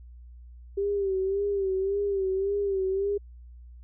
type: tone with vibrato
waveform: sine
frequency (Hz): 392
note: G4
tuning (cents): 0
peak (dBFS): -24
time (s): 0.77-3.18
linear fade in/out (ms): 10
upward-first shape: sine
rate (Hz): 1.8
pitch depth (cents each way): 63
effects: added 60 Hz sine -44 dBFS peak until 3.83 s

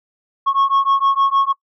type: beating tone pair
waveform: sine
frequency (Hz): 1094 / 1100.5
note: C#6 / C#6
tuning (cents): -23 / -13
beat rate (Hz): 6.5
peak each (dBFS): -14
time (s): 0.46-1.53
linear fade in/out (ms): 20
effects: noise-tail reverb RT60 0.1 s tail -23 dB re dry + tanh soft clip ceiling -10 dBFS

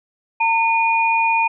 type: tone pair together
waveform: sine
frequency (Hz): 908 / 2451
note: A#5 / D#7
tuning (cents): -46 / -27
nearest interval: octave + perfect fourth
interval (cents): 1719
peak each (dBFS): -16 / -18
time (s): 0.4-1.48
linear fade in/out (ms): 10
effects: none

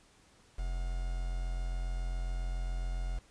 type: tone with quantisation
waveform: triangle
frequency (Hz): 43.65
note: F1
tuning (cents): 0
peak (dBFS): -30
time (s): 0.58-3.19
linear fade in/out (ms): 10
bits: 8
effects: pink hiss -63 dBFS RMS until 3.3 s + resampled to 22050 Hz

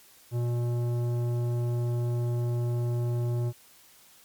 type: tone with tanh clipping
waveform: sine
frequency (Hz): 120.1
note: B2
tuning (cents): -48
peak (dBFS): -27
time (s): 0.31-3.53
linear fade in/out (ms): 50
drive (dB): 13
effects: white hiss -56 dBFS RMS until 4.24 s + MP3 96 kbps

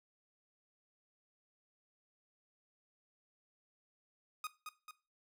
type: tone with echo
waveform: sawtooth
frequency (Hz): 1244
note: D#6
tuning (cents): -1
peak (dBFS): -35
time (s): 4.44-4.47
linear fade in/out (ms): 2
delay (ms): 220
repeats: 2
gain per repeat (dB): -5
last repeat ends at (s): 4.91
effects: noise-tail reverb RT60 0.3 s tail -17 dB re dry

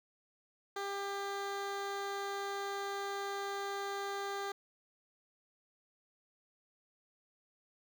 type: tone with notch filter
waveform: 15% pulse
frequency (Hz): 398.1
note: G4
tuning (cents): +27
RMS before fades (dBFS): -39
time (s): 0.76-4.52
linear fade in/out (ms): 5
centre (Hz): 11000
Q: 0.86
effects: none

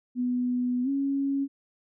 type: tone with pitch glide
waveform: sine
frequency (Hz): 247.6 to 276.3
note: B3 to C#4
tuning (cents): +5 to -6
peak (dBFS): -24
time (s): 0.15-1.48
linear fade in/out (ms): 50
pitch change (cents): +189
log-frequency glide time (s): 0.83-0.89
effects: none

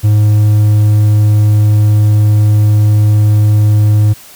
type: tone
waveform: triangle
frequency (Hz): 105.6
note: G#2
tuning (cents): +29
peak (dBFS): -3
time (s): 0.03-4.14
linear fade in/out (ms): 20
effects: white hiss -36 dBFS RMS until 4.35 s

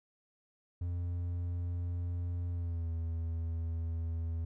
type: tone with pitch glide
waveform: triangle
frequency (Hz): 87.31 to 82.5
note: F2 to E2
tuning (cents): 0 to +2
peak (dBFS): -31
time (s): 0.81-4.45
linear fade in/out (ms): 5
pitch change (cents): -98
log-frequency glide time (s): 2.5-2.9
effects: none

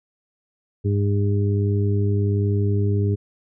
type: harmonic tone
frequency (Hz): 101.3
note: G#2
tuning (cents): -43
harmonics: 1 / 2 / 3 / 4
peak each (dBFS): -18 / -28 / -30 / -27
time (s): 0.84-3.16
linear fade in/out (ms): 20
effects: none

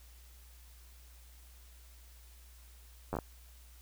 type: slowing click train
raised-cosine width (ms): 1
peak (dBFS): -21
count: 5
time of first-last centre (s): 3.13-3.188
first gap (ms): 10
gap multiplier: 1.25
effects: added 60 Hz sine -54 dBFS peak until 3.81 s + white hiss -62 dBFS RMS until 3.81 s

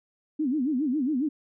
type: tone with vibrato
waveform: sine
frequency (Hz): 277.2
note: C#4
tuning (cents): 0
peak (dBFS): -23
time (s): 0.39-1.29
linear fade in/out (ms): 10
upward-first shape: sine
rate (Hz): 7.3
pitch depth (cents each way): 230
effects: none

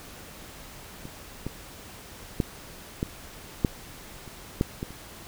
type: clicks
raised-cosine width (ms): 3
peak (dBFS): -25 / -18 / -10 / -13 / -7 / -29 / -9 / -18 / -30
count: 9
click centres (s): 1.054 / 1.466 / 2.402 / 3.029 / 3.648 / 4.277 / 4.611 / 4.829 / 4.906
effects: pink hiss -45 dBFS RMS until 5.27 s

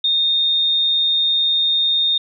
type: tone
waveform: sine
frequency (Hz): 3669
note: A#7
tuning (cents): -28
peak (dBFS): -14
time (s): 0.04-2.18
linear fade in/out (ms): 5
effects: none

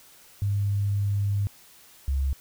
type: tone pair in turn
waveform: sine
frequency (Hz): 100.9 / 68.09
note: G#2 / C#2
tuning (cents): -49 / -30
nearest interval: perfect fifth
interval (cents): 681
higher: first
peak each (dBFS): -22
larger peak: neither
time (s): 0.42-1.47 / 2.08-2.33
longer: first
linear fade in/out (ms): 0
effects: white hiss -53 dBFS RMS until 2.4 s

